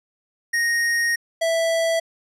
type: tone pair in turn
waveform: square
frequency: 1864.7 / 659.3 Hz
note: A#6 / E5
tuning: 0 / 0 cents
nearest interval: octave + tritone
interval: 1800 cents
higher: first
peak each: -19 dBFS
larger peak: neither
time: 0.53-1.16 / 1.41-2 s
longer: first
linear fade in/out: 10 ms
effects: low-pass 11000 Hz 12 dB/octave